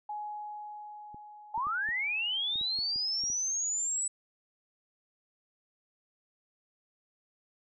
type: tone with exponential decay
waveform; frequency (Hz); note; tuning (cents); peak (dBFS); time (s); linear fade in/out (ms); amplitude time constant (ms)
sine; 839; G#5; +17; -34; 0.09-3.96; 5; 840
type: clicks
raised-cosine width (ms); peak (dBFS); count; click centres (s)
3; -37; 10; 1.145 / 1.578 / 1.669 / 1.889 / 2.557 / 2.612 / 2.789 / 2.96 / 3.238 / 3.301
type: linear sweep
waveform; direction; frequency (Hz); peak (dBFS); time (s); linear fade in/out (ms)
sine; up; 830 to 7960; -29; 1.54-4.08; 5
effects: none